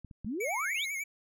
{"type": "clicks", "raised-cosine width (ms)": 5, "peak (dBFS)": [-32, -35, -28], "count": 3, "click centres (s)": [0.047, 0.112, 0.247]}
{"type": "exponential sweep", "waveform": "sine", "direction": "up", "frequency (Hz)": [189.7, 4200], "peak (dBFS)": -32, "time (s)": [0.25, 0.86], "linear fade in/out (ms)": 20}
{"type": "tone with vibrato", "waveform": "square", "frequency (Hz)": 2217, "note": "C#7", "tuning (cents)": 0, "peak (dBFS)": -34, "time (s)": [0.4, 1.04], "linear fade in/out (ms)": 10, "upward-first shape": "sine", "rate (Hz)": 10, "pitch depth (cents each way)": 73}
{"effects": []}